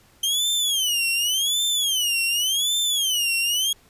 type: tone with vibrato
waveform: sawtooth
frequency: 3121 Hz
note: G7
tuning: 8 cents flat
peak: -17 dBFS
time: 0.23-3.73 s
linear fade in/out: 5 ms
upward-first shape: sine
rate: 0.88 Hz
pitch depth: 230 cents each way
effects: pink hiss -56 dBFS RMS until 3.89 s + resampled to 32000 Hz